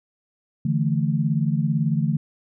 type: chord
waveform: sine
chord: D suspended second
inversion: none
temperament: equal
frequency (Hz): 146.83 / 164.81 / 220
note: D3 / E3 / A3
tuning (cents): 0 / 0 / 0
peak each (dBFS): -22 / -23 / -25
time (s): 0.65-2.17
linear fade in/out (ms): 5
effects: none